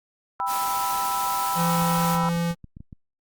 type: chord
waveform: sine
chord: E minor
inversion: first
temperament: just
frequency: 791.1 / 988.9 / 1318.5 Hz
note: G5 / B5 / E6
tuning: +16 / +2 / 0 cents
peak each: -29 / -26 / -29 dBFS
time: 0.4-2.29 s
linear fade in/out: 0 ms
type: noise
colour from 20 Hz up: white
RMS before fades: -32 dBFS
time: 0.46-2.19 s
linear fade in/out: 50 ms
type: tone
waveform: square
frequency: 170.1 Hz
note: F3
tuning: 45 cents flat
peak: -23 dBFS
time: 1.55-2.55 s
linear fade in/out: 50 ms
type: clicks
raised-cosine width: 5 ms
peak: -28 dBFS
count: 10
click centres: 1.822 / 1.983 / 2.148 / 2.237 / 2.365 / 2.51 / 2.643 / 2.769 / 2.805 / 2.928 s
effects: Opus 48 kbps